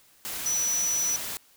sine tone in noise, 5920 Hz, F#8, in tune, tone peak -24 dBFS, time 0.46-1.16 s, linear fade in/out 0 ms, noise white, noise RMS -34 dBFS, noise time 0.25-1.37 s, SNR +7 dB, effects white hiss -59 dBFS RMS until 1.56 s

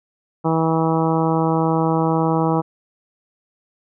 harmonic tone, 161.9 Hz, E3, 31 cents flat, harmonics 1 / 2 / 3 / 4 / 5 / 6 / 7 / 8, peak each -20 / -21 / -23 / -28 / -24 / -26 / -29 / -32 dBFS, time 0.44-2.62 s, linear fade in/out 20 ms, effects none

